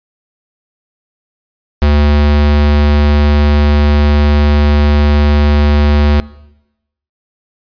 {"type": "tone", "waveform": "square", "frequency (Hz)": 73.42, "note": "D2", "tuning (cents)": 0, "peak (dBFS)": -7, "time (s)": [1.82, 6.2], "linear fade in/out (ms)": 0, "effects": ["noise-tail reverb RT60 0.9 s tail -20 dB re dry", "resampled to 11025 Hz"]}